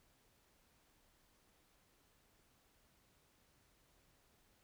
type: silence
effects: pink hiss -73 dBFS RMS until 4.63 s